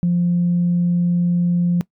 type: tone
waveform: sine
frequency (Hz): 174.61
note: F3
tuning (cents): 0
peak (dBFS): -13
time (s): 0.03-1.81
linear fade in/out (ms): 0
effects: noise-tail reverb RT60 0.1 s tail -21 dB re dry + tanh soft clip ceiling -10 dBFS